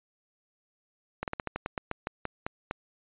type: slowing click train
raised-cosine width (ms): 0.5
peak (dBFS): -16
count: 13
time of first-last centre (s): 1.23-2.711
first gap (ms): 48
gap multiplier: 1.16
effects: resampled to 8000 Hz